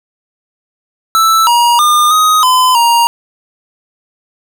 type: tone with pitch steps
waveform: square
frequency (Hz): 1320 / 951 / 1209 / 1253 / 1016 / 939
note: E6 / A#5 / D6 / D#6 / B5 / A#5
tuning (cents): +2 / +34 / +50 / +12 / +49 / +12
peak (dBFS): -7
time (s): 1.15-3.07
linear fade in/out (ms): 0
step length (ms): 320
effects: none